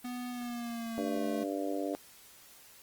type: tone with pitch glide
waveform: square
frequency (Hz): 246.9 to 218.7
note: B3 to A3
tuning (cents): 0 to -10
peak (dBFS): -37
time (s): 0.04-1.44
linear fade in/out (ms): 10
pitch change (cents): -210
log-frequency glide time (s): 0.3-1.25
type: harmonic tone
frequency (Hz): 98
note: G2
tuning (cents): 0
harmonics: 3 / 4 / 5 / 6 / 7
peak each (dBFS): -35 / -40 / -40 / -39 / -41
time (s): 0.98-1.95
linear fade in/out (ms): 0
effects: white hiss -56 dBFS RMS until 2.82 s + Opus 24 kbps